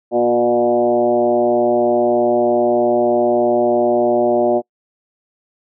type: tone with frequency modulation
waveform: sine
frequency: 480.8 Hz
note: B4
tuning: 46 cents flat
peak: -11 dBFS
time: 0.11-4.62 s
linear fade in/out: 50 ms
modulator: 120 Hz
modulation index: 2
effects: noise-tail reverb RT60 0.1 s tail -26 dB re dry + high-pass 200 Hz 12 dB/octave